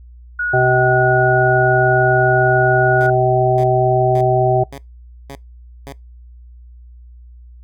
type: tone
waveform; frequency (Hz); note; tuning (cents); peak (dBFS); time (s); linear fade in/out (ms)
sine; 1455; F#6; -29; -17; 0.39-3.1; 5
type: harmonic tone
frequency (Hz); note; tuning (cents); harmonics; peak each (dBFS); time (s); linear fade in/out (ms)
127; B2; +49; 1 / 3 / 5 / 6; -17 / -17 / -17 / -17; 0.53-4.64; 10
type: tone bursts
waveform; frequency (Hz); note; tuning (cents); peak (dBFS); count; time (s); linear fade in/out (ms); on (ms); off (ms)
10% pulse; 138.59; C#3; 0; -22; 6; 3.01-5.922; 0; 52; 520
effects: noise-tail reverb RT60 0.2 s tail -23 dB re dry + added 60 Hz sine -37 dBFS peak until 7.63 s

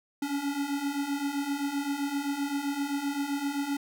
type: beating tone pair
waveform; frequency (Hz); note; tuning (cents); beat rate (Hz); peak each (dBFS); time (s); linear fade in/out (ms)
square; 277.6 / 285.3; C#4 / C#4; +3 / +50; 7.7; -35 / -31; 0.22-3.77; 5
effects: none

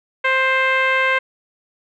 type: tone with low-pass filter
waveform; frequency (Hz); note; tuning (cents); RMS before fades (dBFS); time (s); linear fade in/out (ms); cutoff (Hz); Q
10% pulse; 525; C5; +6; -17; 0.24-1.19; 10; 2100; 2
effects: none

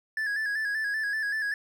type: tone with vibrato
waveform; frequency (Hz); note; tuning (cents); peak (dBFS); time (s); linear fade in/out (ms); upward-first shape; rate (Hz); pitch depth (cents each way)
triangle; 1706; G#6; +46; -25; 0.17-1.54; 2; square; 5.2; 51
effects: none

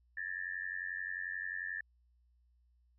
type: tone with amplitude modulation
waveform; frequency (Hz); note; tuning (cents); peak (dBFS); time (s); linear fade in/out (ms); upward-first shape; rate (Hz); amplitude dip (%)
sine; 1760; A6; 0; -33; 0.17-1.81; 5; sine; 91.3; 100
effects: added 60 Hz sine -67 dBFS peak until 2.98 s

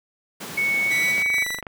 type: high-pass noise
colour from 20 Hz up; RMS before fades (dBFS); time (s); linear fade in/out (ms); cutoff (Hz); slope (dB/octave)
pink; -35; 0.4-1.23; 10; 130; 24
type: tone with pitch glide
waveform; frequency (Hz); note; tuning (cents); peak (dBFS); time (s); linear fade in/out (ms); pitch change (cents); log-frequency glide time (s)
sine; 2217 to 2262; C#7 to C#7; 0 to +34; -19; 0.57-1.44; 10; +34; 0.82-1.21
type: tone with tremolo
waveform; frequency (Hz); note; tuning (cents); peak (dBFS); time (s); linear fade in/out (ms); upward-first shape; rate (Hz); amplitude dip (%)
sawtooth; 1971; B6; -4; -22; 0.9-1.61; 20; square; 2.3; 50
type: click train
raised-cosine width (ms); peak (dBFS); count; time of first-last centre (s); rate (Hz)
0.5; -19; 13; 1.18-1.668; 24.6
effects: none

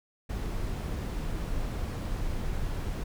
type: noise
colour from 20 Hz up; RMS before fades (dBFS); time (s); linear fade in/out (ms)
brown; -32; 0.29-3.04; 10
effects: none

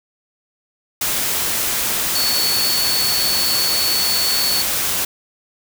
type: tone in noise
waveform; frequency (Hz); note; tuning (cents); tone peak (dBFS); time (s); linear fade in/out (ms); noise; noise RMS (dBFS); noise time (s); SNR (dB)
sine; 4435; C#8; 0; -18; 2.15-4.62; 5; white; -20; 1.01-5.05; -1
effects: none

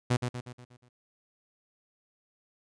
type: tone with echo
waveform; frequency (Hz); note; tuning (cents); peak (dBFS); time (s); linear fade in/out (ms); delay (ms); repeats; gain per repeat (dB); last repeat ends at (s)
sawtooth; 123.47; B2; 0; -19; 0.1-0.17; 10; 120; 6; -6; 0.89
effects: resampled to 22050 Hz

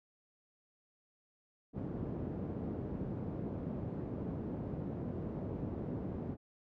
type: band-pass noise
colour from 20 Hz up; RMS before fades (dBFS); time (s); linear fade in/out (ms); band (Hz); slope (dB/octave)
pink; -40; 1.73-6.37; 50; 100 to 370; 12
effects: none

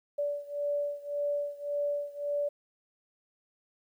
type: beating tone pair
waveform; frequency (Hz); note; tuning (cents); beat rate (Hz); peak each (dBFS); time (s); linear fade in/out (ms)
sine; 578 / 579.8; D5 / D5; -28 / -22; 1.8; -32 / -34; 0.18-2.49; 10
effects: 11-bit

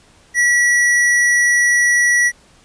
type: tone with hard clipping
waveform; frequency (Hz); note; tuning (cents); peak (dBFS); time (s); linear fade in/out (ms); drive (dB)
sine; 1938; B6; -33; -12; 0.34-2.32; 50; 18
effects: pink hiss -50 dBFS RMS until 2.64 s + resampled to 22050 Hz

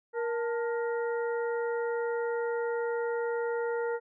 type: harmonic tone with a mistuned harmonic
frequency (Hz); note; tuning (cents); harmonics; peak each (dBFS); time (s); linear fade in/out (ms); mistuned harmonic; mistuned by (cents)
469.9; A#4; +14; 1 / 2 / 3 / 4; -29 / -38 / -40 / -44; 0.13-4; 50; 2; -92
effects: none

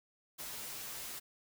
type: noise with comb filter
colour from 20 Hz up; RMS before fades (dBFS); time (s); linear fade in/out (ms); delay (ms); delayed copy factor
white; -44; 0.38-1.2; 20; 11; -0.7
effects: none

